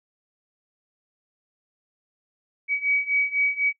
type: beating tone pair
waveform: sine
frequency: 2267 / 2271 Hz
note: C#7 / C#7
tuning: +38 / +41 cents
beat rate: 4 Hz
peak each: -25 / -23 dBFS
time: 2.68-3.73 s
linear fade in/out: 50 ms
effects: noise-tail reverb RT60 0.1 s tail -20 dB re dry